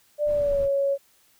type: tone with pitch glide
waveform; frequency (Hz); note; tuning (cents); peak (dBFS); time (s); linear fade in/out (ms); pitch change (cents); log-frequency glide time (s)
sine; 592 to 555.6; D5 to C#5; +14 to +4; -20; 0.18-0.98; 50; -110; 0.31-0.62
type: noise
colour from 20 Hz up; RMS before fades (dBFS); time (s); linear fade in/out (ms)
brown; -36; 0.25-0.69; 50
effects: white hiss -61 dBFS RMS until 1.39 s